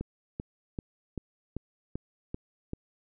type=click train; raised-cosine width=3 ms; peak=-21 dBFS; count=8; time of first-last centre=0.01-2.734 s; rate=2.57 Hz; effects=none